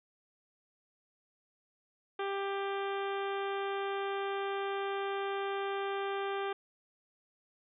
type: harmonic tone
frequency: 395 Hz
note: G4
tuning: 13 cents sharp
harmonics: 1 / 2 / 3 / 4 / 5 / 6 / 7 / 8 / 9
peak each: -35 / -39 / -41 / -44 / -50 / -49 / -53 / -50 / -54 dBFS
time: 2.19-6.53 s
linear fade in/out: 5 ms
effects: none